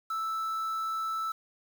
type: tone with quantisation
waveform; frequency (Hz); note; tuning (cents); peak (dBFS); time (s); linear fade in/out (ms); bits
triangle; 1318.5; E6; 0; -28; 0.1-1.32; 5; 8
effects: none